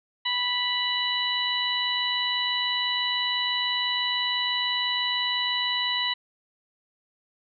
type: harmonic tone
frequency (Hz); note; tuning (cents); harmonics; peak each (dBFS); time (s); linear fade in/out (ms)
986; B5; -3; 1 / 2 / 3 / 4; -32 / -30 / -28 / -28; 0.25-6.14; 10
effects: none